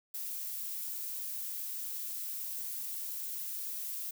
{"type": "noise", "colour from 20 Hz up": "violet", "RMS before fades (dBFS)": -39, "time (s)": [0.14, 4.11], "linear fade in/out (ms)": 5, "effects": []}